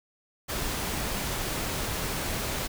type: noise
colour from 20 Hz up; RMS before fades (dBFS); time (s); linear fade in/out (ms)
pink; -31; 0.48-2.68; 20
effects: none

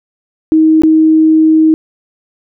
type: tone with dropouts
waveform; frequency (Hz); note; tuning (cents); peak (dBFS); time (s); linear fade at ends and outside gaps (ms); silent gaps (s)
sine; 316; D#4; +27; -4; 0.52-1.74; 0; 0.82-0.835
effects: none

